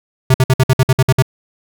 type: tone bursts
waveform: square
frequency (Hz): 130.3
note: C3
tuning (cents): -7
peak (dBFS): -8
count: 10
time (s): 0.3-1.224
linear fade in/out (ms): 5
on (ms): 42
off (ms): 56
effects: none